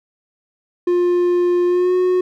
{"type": "tone with pitch glide", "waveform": "triangle", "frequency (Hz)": [353.4, 365], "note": ["F4", "F#4"], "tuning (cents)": [21, -24], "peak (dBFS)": -11, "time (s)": [0.87, 2.21], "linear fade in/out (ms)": 5, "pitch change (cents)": 55, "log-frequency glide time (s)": [1.66, 1.94], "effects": []}